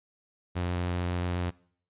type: tone with vibrato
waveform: sawtooth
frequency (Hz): 88.6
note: F2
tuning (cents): +25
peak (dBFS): -24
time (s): 0.55-1.51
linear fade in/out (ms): 20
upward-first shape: triangle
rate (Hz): 7.4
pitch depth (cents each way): 15
effects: noise-tail reverb RT60 0.6 s tail -23 dB re dry + resampled to 8000 Hz